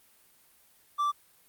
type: tone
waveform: triangle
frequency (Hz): 1169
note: D6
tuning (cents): -8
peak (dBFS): -23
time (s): 0.98-1.12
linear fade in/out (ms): 20
effects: white hiss -62 dBFS RMS until 1.48 s + Opus 32 kbps